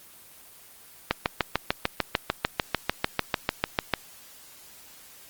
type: click train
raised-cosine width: 0.3 ms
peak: -5 dBFS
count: 20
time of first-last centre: 1.11-3.937 s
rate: 6.72 Hz
effects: white hiss -50 dBFS RMS until 5.29 s + Opus 24 kbps